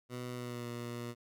15% pulse tone with pitch glide, 123.6 to 119.6 Hz, B2 to A#2, +2 to +45 cents, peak -33 dBFS, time 0.09-1.15 s, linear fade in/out 50 ms, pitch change -57 cents, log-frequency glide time 0.35-0.65 s, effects none

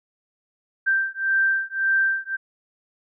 sine beating tone pair, 1568 / 1569.8 Hz, G6 / G6, 0 / +2 cents, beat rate 1.8 Hz, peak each -22 dBFS, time 0.86-2.37 s, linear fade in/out 20 ms, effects none

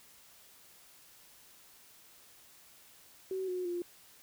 sine tone with pitch steps, 378.1 / 363.7 / 349.9 Hz, F#4 / F#4 / F4, +38 / -30 / +3 cents, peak -33 dBFS, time 3.31-3.82 s, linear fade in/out 2 ms, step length 170 ms, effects white hiss -59 dBFS RMS until 4.22 s

